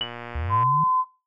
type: click train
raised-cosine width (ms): 0.5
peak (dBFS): -20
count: 75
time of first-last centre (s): 0.01-0.632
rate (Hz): 119
type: tone with exponential decay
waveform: sine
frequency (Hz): 2960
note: F#7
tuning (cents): 0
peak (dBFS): -20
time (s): 0.01-0.15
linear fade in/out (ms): 2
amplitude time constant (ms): 29
type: linear sweep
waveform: sine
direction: up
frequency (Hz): 68 to 161.3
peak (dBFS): -25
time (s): 0.35-0.84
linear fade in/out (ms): 5
type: tone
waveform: sine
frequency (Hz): 1023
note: C6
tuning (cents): -39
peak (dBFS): -18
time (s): 0.49-1.05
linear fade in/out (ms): 50
effects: noise-tail reverb RT60 0.3 s tail -21 dB re dry